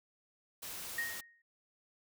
white noise, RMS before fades -44 dBFS, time 0.62-1.21 s, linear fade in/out 10 ms
sine tone with exponential decay, 1864.7 Hz, A#6, in tune, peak -31 dBFS, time 0.98-1.42 s, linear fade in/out 5 ms, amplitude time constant 94 ms
effects none

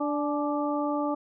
harmonic tone with a mistuned harmonic, 293.7 Hz, D4, in tune, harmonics 1 / 2 / 3 / 4, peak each -28 / -31 / -33 / -34 dBFS, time 0-1.15 s, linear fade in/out 10 ms, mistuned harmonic 3, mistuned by -44 cents, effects none

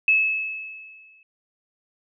sine tone with exponential decay, 2596 Hz, E7, 27 cents flat, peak -13 dBFS, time 0.08-1.23 s, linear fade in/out 2 ms, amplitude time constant 250 ms, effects none

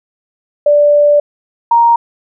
sine tone pair in turn, 586 / 935.1 Hz, D5 / A#5, -4 / +5 cents, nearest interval minor sixth, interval 809 cents, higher second, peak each -5 dBFS, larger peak neither, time 0.66-1.2 / 1.71-1.96 s, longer first, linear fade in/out 5 ms, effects none

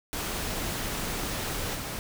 pink noise with level steps, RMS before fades -32 / -35 dBFS, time 0.13-1.99 s, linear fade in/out 0 ms, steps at 1.74 s, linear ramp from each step 20 ms, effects none

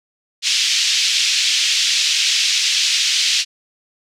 pink band-pass noise, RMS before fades -17 dBFS, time 0.42-3.45 s, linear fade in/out 50 ms, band 2700 to 6200 Hz, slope 24 dB/octave, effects none

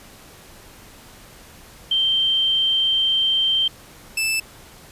sine / sawtooth tone pair in turn, 3136 / 2637 Hz, G7 / E7, 0 / 0 cents, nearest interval minor third, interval 300 cents, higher first, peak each -16 dBFS, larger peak neither, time 1.91-3.68 / 4.17-4.4 s, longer first, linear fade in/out 5 ms, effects pink hiss -45 dBFS RMS until 4.91 s + resampled to 32000 Hz

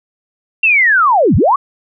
sine linear two-way sweep, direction down then up, 2749 to 65.41 to 1177 Hz, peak -7 dBFS, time 0.63-1.56 s, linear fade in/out 5 ms, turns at 1.36 s, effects none

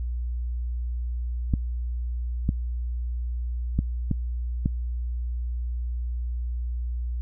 clicks, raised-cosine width 5 ms, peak -10 dBFS, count 5, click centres 1.538 / 2.491 / 3.79 / 4.113 / 4.659 s, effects added 60 Hz sine -26 dBFS peak until 7.21 s

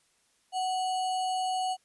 sine tone with sample-and-hold, 744 Hz, F#5, 9 cents sharp, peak -27 dBFS, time 0.52-1.77 s, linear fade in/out 50 ms, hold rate 3675 Hz, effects white hiss -69 dBFS RMS until 1.84 s + resampled to 24000 Hz

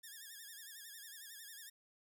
5% pulse tone with vibrato, 1730 Hz, A6, 30 cents flat, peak -40 dBFS, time 0.03-1.7 s, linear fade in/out 10 ms, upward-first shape sine, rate 11 Hz, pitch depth 110 cents each way, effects none

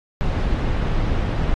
brown noise, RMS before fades -20 dBFS, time 0.21-1.54 s, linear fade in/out 0 ms, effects low-pass 4000 Hz 12 dB/octave + AAC 32 kbps

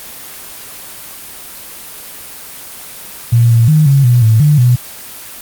sine tone with pitch steps, 117.6 / 115.6 / 154.4 / 138 / 122.1 / 110.9 / 148.9 / 123.3 Hz, A#2 / A#2 / D#3 / C#3 / B2 / A2 / D3 / B2, +16 / -14 / -13 / -7 / -19 / +14 / +24 / -2 cents, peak -5 dBFS, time 3.32-4.76 s, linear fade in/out 10 ms, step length 180 ms, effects white hiss -30 dBFS RMS until 5.41 s + Opus 24 kbps

